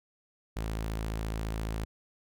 sawtooth tone, 54.5 Hz, A1, 16 cents flat, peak -28 dBFS, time 0.56-1.85 s, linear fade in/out 10 ms, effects none

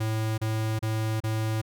square tone bursts, 110 Hz, A2, in tune, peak -26 dBFS, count 4, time 0-1.616 s, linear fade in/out 10 ms, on 380 ms, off 32 ms, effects none

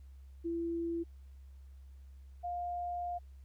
sine tone pair in turn, 336.2 / 704.6 Hz, E4 / F5, +34 / +15 cents, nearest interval octave + minor second, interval 1281 cents, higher second, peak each -33 / -35 dBFS, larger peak first, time 0.44-1.04 / 2.43-3.19 s, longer second, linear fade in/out 20 ms, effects added 67 Hz sine -50 dBFS peak until 3.44 s + pink hiss -75 dBFS RMS until 3.44 s

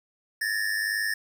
square tone pair together, 1723 / 1825.1 Hz, A6 / A#6, -37 / -37 cents, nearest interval minor second, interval 100 cents, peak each -29 / -29 dBFS, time 0.41-1.14 s, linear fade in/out 5 ms, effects 10-bit

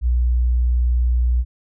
sine tone, 60.7 Hz, B1, 29 cents flat, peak -14 dBFS, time 0.01-1.45 s, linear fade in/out 50 ms, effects none

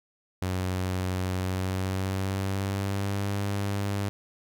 sawtooth tone with pitch glide, 92.5 to 100.29 Hz, F#2 to G2, 0 to +40 cents, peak -23 dBFS, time 0.42-4.09 s, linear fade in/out 0 ms, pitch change +140 cents, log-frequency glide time 1.34-3.28 s, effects none

